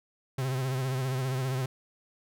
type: tone with vibrato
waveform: 45% pulse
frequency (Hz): 130.81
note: C3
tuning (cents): 0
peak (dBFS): -28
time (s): 0.38-1.66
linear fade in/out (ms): 5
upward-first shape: triangle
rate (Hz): 15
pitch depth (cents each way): 68
effects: none